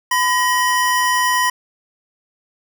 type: tone pair together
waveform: square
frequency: 1006.5 / 1900 Hz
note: B5 / A#6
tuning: +33 / +33 cents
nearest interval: major seventh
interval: 1100 cents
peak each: -17 / -19 dBFS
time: 0.11-1.5 s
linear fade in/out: 5 ms
effects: none